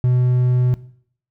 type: tone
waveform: triangle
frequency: 124.9 Hz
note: B2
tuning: 20 cents sharp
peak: -11 dBFS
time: 0.04-0.74 s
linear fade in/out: 0 ms
effects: noise-tail reverb RT60 0.6 s tail -18 dB re dry